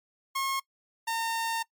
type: tone pair in turn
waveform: sawtooth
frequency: 1082 / 911.7 Hz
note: C#6 / A#5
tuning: -42 / -39 cents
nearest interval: minor third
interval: 297 cents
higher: first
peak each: -24 dBFS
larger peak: neither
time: 0.35-0.6 / 1.07-1.63 s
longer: second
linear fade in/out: 10 ms
effects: noise-tail reverb RT60 0.1 s tail -22 dB re dry + MP3 96 kbps